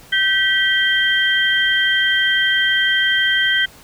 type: tone cluster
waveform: sine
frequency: 1548 / 1948 / 3163 Hz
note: G6 / B6 / G7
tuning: -22 / -24 / +15 cents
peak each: -18 dBFS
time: 0.12-3.66 s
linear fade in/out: 10 ms
effects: pink hiss -44 dBFS RMS until 3.83 s